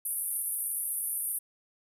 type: band-pass noise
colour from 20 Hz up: pink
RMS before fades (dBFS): -33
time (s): 0.05-1.39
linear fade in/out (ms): 5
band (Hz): 9300 to 13000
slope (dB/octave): 96
effects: none